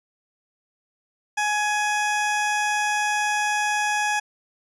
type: tone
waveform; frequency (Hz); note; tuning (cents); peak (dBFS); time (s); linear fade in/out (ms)
20% pulse; 838; G#5; +15; -16; 1.37-4.2; 10
effects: resampled to 22050 Hz